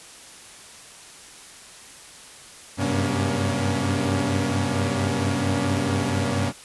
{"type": "tone cluster", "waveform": "sawtooth", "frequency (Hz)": [94.5, 98.9, 131.5, 237.6, 282.8], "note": ["F#2", "G2", "C3", "A#3", "C#4"], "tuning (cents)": [37, 16, 9, 33, 35], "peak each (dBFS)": -24, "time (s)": [2.77, 6.53], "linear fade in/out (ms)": 50, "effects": ["white hiss -44 dBFS RMS until 6.64 s", "resampled to 24000 Hz"]}